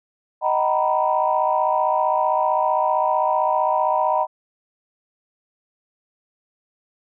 sine chord, B major seventh, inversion first, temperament equal with one note detuned, 622.3 / 759 / 932.3 / 987.8 Hz, D#5 / F#5 / A#5 / B5, 0 / +44 / 0 / 0 cents, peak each -22 dBFS, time 0.41-4.27 s, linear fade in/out 50 ms, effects tanh soft clip ceiling -6 dBFS

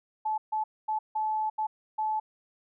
sine tone bursts at uneven times, 865 Hz, A5, 30 cents flat, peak -26 dBFS, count 6, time 0.25-0.38 / 0.52-0.64 / 0.88-0.99 / 1.15-1.5 / 1.58-1.67 / 1.98-2.2 s, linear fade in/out 10 ms, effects none

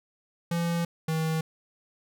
square tone pair in turn, 169.9 / 159.78 Hz, F3 / D#3, -47 / +46 cents, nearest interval minor second, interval 107 cents, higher first, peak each -26 dBFS, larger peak neither, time 0.51-0.85 / 1.08-1.41 s, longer first, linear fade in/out 5 ms, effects none

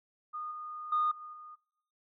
sine tone with level steps, 1227 Hz, D#6, 25 cents flat, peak -36 / -39 / -25 / -43 / -46 dBFS, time 0.33-1.56 s, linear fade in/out 20 ms, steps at 0.51 / 0.92 / 1.11 / 1.33 s, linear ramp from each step 5 ms, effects noise-tail reverb RT60 0.7 s tail -21 dB re dry + tanh soft clip ceiling -21 dBFS

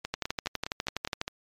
two click trains, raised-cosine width 0.2 ms, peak -12 / -15 dBFS, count 14 / 7, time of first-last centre 0.14-1.214 / 0.05-1.28 s, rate 12.1 / 4.88 Hz, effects MP3 96 kbps

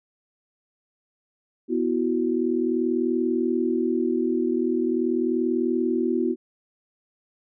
sine chord, B suspended fourth, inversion none, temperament equal, 246.9 / 329.6 / 370 Hz, B3 / E4 / F#4, 0 / 0 / 0 cents, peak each -25 dBFS, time 1.68-6.36 s, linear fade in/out 50 ms, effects none

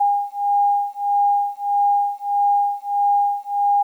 sine beating tone pair, 811 / 812.6 Hz, G#5 / G#5, -41 / -38 cents, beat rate 1.6 Hz, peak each -19 dBFS, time 0-3.83 s, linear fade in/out 10 ms, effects 9-bit

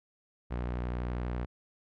sawtooth tone with vibrato, 60.7 Hz, B1, 29 cents flat, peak -28 dBFS, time 0.5-1.46 s, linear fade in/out 20 ms, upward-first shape square, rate 12 Hz, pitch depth 24 cents each way, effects low-pass 2000 Hz 12 dB/octave

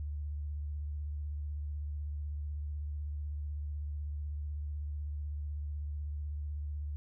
sine tone with vibrato, 73.7 Hz, D2, 7 cents sharp, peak -35 dBFS, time 0-6.96 s, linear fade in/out 0 ms, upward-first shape triangle, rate 16 Hz, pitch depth 58 cents each way, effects none

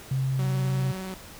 sine tone, 132.8 Hz, C3, 26 cents sharp, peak -23 dBFS, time 0.11-0.92 s, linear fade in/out 5 ms
sawtooth tone with vibrato, 187.8 Hz, F#3, 26 cents sharp, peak -29 dBFS, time 0.39-1.14 s, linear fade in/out 0 ms, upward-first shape sine, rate 20 Hz, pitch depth 25 cents each way
effects pink hiss -45 dBFS RMS until 1.39 s

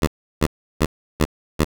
10% pulse tone bursts, 77 Hz, D#2, 17 cents flat, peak -6 dBFS, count 5, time 0.02-1.645 s, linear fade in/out 5 ms, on 53 ms, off 340 ms, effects none

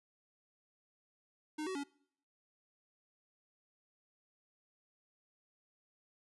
square tone with pitch steps, 306.4 / 376.6 / 282.9 Hz, D#4 / F#4 / C#4, -27 / +31 / +35 cents, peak -38 dBFS, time 1.58-1.838 s, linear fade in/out 10 ms, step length 86 ms, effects noise-tail reverb RT60 0.6 s tail -23 dB re dry + resampled to 24000 Hz

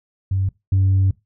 sine tone pair in turn, 95.8 / 95.8 Hz, G2 / G2, -39 / -39 cents, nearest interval unison, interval 0 cents, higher neither, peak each -16 / -11 dBFS, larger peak second, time 0.31-0.49 / 0.72-1.11 s, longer second, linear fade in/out 5 ms, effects noise-tail reverb RT60 0.2 s tail -21 dB re dry + tanh soft clip ceiling -11 dBFS

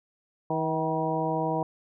harmonic tone with a mistuned harmonic, 160.2 Hz, E3, 49 cents flat, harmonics 1 / 2 / 3 / 4 / 5 / 6, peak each -32 / -32 / -32 / -32 / -32 / -32 dBFS, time 0.5-1.63 s, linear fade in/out 2 ms, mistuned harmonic 5, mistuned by -59 cents, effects none

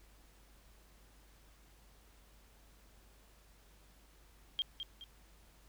sine tone with echo, 3207 Hz, G7, 39 cents sharp, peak -31 dBFS, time 4.59-4.62 s, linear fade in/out 0 ms, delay 210 ms, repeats 2, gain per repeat -8 dB, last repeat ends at 5.04 s, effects added 50 Hz sine -62 dBFS peak until 5.68 s + pink hiss -66 dBFS RMS until 5.68 s

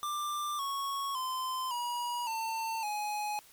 square tone with pitch steps, 1185 / 1105.6 / 1031.6 / 962.5 / 898.1 / 837.9 Hz, D6 / C#6 / C6 / B5 / A5 / G#5, +15 / -5 / -25 / -45 / +35 / +15 cents, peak -33 dBFS, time 0.03-3.39 s, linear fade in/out 0 ms, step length 560 ms, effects white hiss -58 dBFS RMS until 3.52 s + MP3 96 kbps

